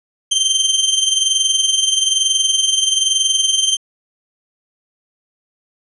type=tone with amplitude modulation; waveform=25% pulse; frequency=3136 Hz; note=G7; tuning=in tune; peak=-7 dBFS; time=0.31-3.77 s; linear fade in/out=10 ms; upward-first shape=sine; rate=21.1 Hz; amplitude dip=60%; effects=resampled to 24000 Hz + 8-bit